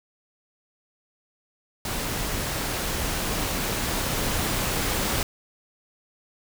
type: noise with level ramp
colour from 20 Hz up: pink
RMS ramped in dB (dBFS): -29 to -25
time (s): 1.85-5.23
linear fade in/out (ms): 2
effects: none